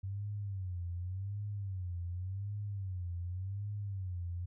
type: tone with vibrato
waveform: sine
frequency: 94.8 Hz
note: F#2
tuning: 43 cents sharp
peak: -36 dBFS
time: 0.03-4.46 s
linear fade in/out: 10 ms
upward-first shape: sine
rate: 0.88 Hz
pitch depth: 150 cents each way
effects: none

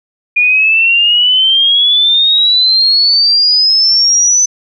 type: exponential sweep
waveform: sine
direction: up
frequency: 2426 to 6080 Hz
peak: -6 dBFS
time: 0.36-4.46 s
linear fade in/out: 10 ms
effects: none

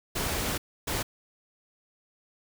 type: noise bursts at uneven times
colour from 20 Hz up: pink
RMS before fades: -30 dBFS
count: 2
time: 0.15-0.58 / 0.87-1.03 s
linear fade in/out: 10 ms
effects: none

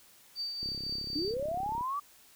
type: tone with tremolo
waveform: sine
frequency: 4620 Hz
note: D8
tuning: 29 cents flat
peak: -32 dBFS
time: 0.35-1.35 s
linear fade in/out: 50 ms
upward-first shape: triangle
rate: 3.9 Hz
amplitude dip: 45%
type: click train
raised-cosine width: 3 ms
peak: -32 dBFS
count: 41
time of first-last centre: 0.63-1.81 s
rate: 33.9 Hz
type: linear sweep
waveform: sine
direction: up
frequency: 272.8 to 1180 Hz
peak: -31 dBFS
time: 1.15-2 s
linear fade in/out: 10 ms
effects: white hiss -59 dBFS RMS until 2.35 s

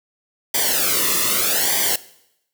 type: noise with flanger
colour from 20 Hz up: white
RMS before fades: -19 dBFS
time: 0.54-1.96 s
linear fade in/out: 5 ms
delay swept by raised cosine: 0.74 to 1.31 ms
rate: 0.81 Hz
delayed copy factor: -0.95
effects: noise-tail reverb RT60 0.8 s tail -19 dB re dry

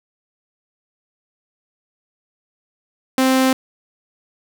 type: tone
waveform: sawtooth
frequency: 261.6 Hz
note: C4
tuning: in tune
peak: -9 dBFS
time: 3.18-3.53 s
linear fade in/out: 2 ms
effects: none

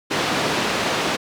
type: band-pass noise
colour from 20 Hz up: pink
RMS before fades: -22 dBFS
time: 0.1-1.17 s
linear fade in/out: 20 ms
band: 220 to 4600 Hz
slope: 12 dB/octave
effects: none

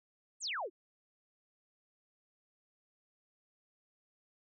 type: exponential sweep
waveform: sine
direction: down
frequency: 8970 to 311.1 Hz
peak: -35 dBFS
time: 0.4-0.7 s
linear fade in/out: 50 ms
effects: none

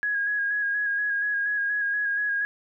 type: tone with vibrato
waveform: sine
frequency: 1653 Hz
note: G#6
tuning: 9 cents flat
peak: -23 dBFS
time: 0.03-2.45 s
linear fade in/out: 0 ms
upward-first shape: square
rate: 4.2 Hz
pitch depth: 23 cents each way
effects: none

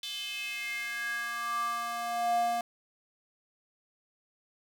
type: tone with high-pass filter sweep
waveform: square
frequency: 235.3 Hz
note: A#3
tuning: 16 cents sharp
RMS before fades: -33 dBFS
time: 0.03-2.61 s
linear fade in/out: 2 ms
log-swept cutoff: 3400 to 590 Hz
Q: 5.6
effects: none

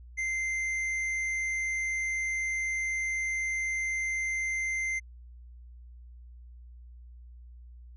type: tone with tanh clipping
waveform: sine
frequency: 2084 Hz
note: C7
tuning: 7 cents flat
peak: -30 dBFS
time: 0.17-5 s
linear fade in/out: 20 ms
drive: 9 dB
effects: added 60 Hz sine -46 dBFS peak until 7.96 s + low-pass 10000 Hz 12 dB/octave

